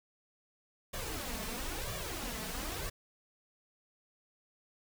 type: noise with flanger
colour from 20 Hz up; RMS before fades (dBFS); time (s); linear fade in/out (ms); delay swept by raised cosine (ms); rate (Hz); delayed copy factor
pink; -39; 0.93-2.9; 10; 1.7 to 4.6; 1; +0.7
effects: none